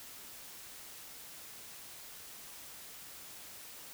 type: silence
effects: white hiss -50 dBFS RMS until 3.93 s